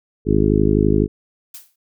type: harmonic tone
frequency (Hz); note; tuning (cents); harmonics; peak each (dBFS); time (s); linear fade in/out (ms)
51.9; G#1; 0; 1 / 2 / 3 / 4 / 5 / 6 / 7 / 8; -21 / -21 / -21 / -21 / -21 / -21 / -21 / -21; 0.25-1.08; 50
type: noise with exponential decay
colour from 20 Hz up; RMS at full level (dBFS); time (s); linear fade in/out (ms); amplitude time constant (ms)
blue; -32; 1.54-1.76; 5; 47
effects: none